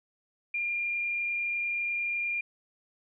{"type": "tone with frequency modulation", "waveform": "sine", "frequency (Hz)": 2400, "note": "D7", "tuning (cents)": 37, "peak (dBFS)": -28, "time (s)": [0.54, 2.41], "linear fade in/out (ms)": 5, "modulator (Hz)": 28.4, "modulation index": 0.58, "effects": []}